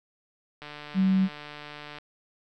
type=click train; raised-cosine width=0.3 ms; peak=-25 dBFS; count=203; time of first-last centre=0.62-1.985 s; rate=148 Hz
type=tone; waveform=sine; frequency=190 Hz; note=F#3; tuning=46 cents sharp; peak=-19 dBFS; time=0.94-1.29 s; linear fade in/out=50 ms
effects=none